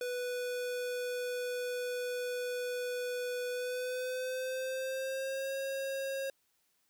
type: tone with pitch glide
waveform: square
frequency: 493.9 to 541.7 Hz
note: B4 to C#5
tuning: 0 to -40 cents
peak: -35 dBFS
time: 0.01-6.3 s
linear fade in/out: 2 ms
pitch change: +160 cents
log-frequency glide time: 3.5-5.54 s
effects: white hiss -75 dBFS RMS until 6.89 s